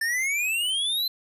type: exponential sweep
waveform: square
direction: up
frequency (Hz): 1770 to 4114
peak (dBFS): -24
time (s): 0.01-1.08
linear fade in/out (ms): 5
effects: resampled to 32000 Hz + 11-bit